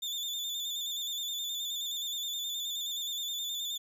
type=tone with vibrato; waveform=35% pulse; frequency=3541 Hz; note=A7; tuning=10 cents sharp; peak=-32 dBFS; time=0.02-3.78 s; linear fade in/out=10 ms; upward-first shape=square; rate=9.5 Hz; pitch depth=37 cents each way; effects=none